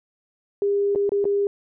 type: tone with dropouts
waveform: sine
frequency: 403 Hz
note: G4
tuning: 48 cents sharp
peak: -18 dBFS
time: 0.62-1.47 s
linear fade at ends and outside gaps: 1 ms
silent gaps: 0.95-0.958 / 1.093-1.119 / 1.243-1.253 s
effects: none